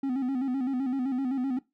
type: tone with vibrato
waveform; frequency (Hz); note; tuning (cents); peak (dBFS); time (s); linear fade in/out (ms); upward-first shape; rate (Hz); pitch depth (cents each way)
triangle; 261.6; C4; 0; -24; 0.03-1.59; 5; square; 7.8; 76
effects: noise-tail reverb RT60 0.2 s tail -19 dB re dry